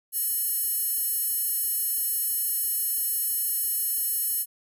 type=tone with high-pass filter; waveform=square; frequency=599 Hz; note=D5; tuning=34 cents sharp; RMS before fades=-27 dBFS; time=0.12-4.46 s; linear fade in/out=50 ms; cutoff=11000 Hz; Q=3.3; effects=none